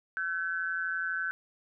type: tone with amplitude modulation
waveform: sine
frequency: 1524 Hz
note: G6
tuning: 49 cents flat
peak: -26 dBFS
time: 0.17-1.31 s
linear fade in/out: 0 ms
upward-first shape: sine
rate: 172 Hz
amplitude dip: 80%
effects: none

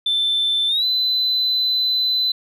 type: tone with pitch glide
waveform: sine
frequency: 3540 to 4020 Hz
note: A7 to B7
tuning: +10 to +30 cents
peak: -15 dBFS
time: 0.06-2.32 s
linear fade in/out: 5 ms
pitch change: +220 cents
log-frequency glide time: 0.68-0.85 s
effects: tanh soft clip ceiling -13 dBFS

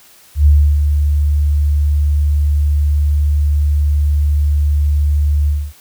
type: tone with ADSR envelope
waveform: sine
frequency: 73.42 Hz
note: D2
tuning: in tune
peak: -4 dBFS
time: 0.35-5.73 s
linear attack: 110 ms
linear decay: 310 ms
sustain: -6 dB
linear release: 250 ms
effects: white hiss -45 dBFS RMS until 5.8 s

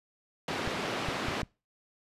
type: band-pass noise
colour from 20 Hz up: pink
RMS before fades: -34 dBFS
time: 0.48-1.42 s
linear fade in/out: 2 ms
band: 190 to 3700 Hz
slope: 12 dB/octave
type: clicks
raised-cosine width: 5 ms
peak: -23 dBFS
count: 4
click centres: 0.676 / 1.086 / 1.285 / 1.432 s
effects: noise-tail reverb RT60 0.3 s tail -25 dB re dry + resampled to 32000 Hz

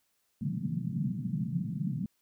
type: band-pass noise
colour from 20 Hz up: white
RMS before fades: -33 dBFS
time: 0.41-2.06 s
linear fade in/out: 5 ms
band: 130 to 210 Hz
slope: 48 dB/octave
effects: white hiss -75 dBFS RMS until 2.21 s

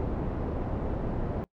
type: low-pass noise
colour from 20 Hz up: pink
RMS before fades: -31 dBFS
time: 0-1.44 s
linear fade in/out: 0 ms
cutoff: 630 Hz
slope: 12 dB/octave
effects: noise-tail reverb RT60 0.1 s tail -23 dB re dry

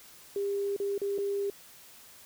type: tone with dropouts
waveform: sine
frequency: 400.4 Hz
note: G4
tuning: 37 cents sharp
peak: -28 dBFS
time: 0.36-1.5 s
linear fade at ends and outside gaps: 2 ms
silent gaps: 0.764-0.8 / 0.979-1.016 / 1.18-1.185 s
effects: white hiss -53 dBFS RMS until 2.25 s

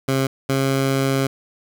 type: tone pair in turn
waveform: 15% pulse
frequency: 134.2 / 135.37 Hz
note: C3 / C#3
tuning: +44 / -41 cents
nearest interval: unison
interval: 15 cents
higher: second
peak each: -11 / -11 dBFS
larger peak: neither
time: 0.08-0.27 / 0.49-1.27 s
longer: second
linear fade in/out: 5 ms
effects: none

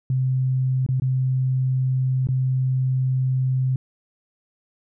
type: tone with dropouts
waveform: sine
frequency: 130 Hz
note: C3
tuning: 11 cents flat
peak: -18 dBFS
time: 0.1-3.76 s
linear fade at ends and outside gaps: 2 ms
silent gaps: 0.864-0.888 / 0.999-1.02 / 2.271-2.287 s
effects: none

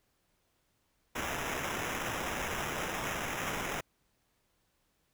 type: noise with sample-and-hold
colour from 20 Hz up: violet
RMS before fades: -36 dBFS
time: 1.15-3.81 s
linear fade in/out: 10 ms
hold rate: 4410 Hz
effects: pink hiss -75 dBFS RMS until 5.13 s

